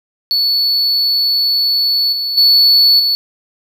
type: tone with level steps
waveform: triangle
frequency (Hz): 4435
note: C#8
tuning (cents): 0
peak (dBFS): -10 / -15 / -5 / -10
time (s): 0.31-3.15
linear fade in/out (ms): 0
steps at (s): 2.12 / 2.37 / 2.99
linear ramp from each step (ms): 10
effects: none